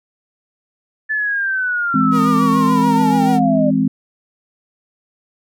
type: linear sweep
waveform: sine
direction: down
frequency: 1748 to 583 Hz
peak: -16 dBFS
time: 1.09-3.71 s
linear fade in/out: 20 ms
type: chord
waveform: sine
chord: E augmented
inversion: none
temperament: equal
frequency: 164.81 / 207.7 / 261.6 Hz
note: E3 / G#3 / B#3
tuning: 0 / 0 / 0 cents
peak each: -20 / -17 / -15 dBFS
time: 1.94-3.88 s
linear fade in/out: 5 ms
type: tone with vibrato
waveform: sawtooth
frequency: 466.1 Hz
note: A#4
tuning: in tune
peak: -20 dBFS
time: 2.11-3.4 s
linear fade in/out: 50 ms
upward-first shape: triangle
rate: 6.9 Hz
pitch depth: 69 cents each way
effects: none